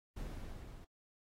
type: noise with level ramp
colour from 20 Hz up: brown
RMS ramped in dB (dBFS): -42 to -52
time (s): 0.16-0.85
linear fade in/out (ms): 10
effects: AAC 48 kbps